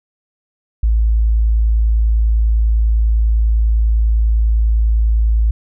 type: tone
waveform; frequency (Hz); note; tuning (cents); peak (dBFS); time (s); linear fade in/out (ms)
sine; 55; A1; 0; -10; 0.83-5.51; 5
effects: none